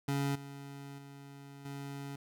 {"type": "tone with level steps", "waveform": "25% pulse", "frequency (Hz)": 140, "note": "C#3", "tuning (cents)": 18, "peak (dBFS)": [-27, -41, -45, -37], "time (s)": [0.08, 2.16], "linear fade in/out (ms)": 5, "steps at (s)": [0.35, 0.98, 1.65], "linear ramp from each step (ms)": 5, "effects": []}